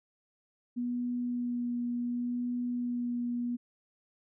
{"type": "tone with vibrato", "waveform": "sine", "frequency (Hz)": 242.7, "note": "B3", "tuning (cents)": -30, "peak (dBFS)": -30, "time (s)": [0.76, 3.57], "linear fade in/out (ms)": 20, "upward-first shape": "sine", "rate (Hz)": 0.69, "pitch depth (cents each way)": 12, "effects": []}